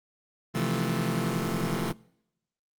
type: chord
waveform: sawtooth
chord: F major seventh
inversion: second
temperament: just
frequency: 130.96 / 163.7 / 174.61 / 218.3 Hz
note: C3 / E3 / F3 / A3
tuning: +2 / -12 / 0 / -13 cents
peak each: -27 dBFS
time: 0.54-1.93 s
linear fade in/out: 20 ms
effects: noise-tail reverb RT60 0.8 s tail -25 dB re dry + Opus 24 kbps